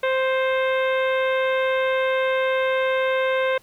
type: harmonic tone with a mistuned harmonic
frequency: 523.3 Hz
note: C5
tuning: in tune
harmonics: 1 / 2 / 3 / 4 / 5 / 6 / 7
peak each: -20 / -28 / -28 / -30 / -34 / -40 / -38 dBFS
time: 0.03-3.58 s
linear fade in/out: 5 ms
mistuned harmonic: 4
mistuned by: +17 cents
effects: pink hiss -55 dBFS RMS until 3.62 s